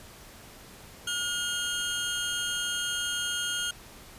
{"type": "tone pair together", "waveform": "25% pulse", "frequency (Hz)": [1431, 3212], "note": ["F6", "G7"], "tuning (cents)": [42, 41], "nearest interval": "octave + major second", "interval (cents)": 1399, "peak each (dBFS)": -28, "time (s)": [1.07, 3.71], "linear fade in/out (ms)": 5, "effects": ["pink hiss -49 dBFS RMS until 4.18 s", "resampled to 32000 Hz"]}